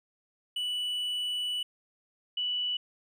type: tone pair in turn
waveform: triangle / sine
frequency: 2960 / 2960 Hz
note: F#7 / F#7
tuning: 0 / 0 cents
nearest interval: unison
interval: 0 cents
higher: neither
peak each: -28 dBFS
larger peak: neither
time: 0.56-1.63 / 2.37-2.77 s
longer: first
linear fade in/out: 5 ms
effects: none